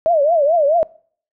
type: tone with vibrato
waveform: sine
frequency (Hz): 622.3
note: D#5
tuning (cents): 0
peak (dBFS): -11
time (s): 0.06-0.83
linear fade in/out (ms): 0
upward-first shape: triangle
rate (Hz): 4.6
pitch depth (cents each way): 230
effects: noise-tail reverb RT60 0.5 s tail -23 dB re dry